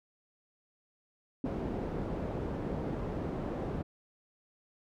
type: low-pass noise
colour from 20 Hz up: white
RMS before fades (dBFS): -36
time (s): 1.44-3.83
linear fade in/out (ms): 20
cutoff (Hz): 400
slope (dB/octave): 12
type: tone with exponential decay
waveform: sine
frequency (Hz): 265.1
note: C4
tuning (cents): +23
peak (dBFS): -26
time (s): 1.44-1.52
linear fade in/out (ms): 2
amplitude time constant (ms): 16
effects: none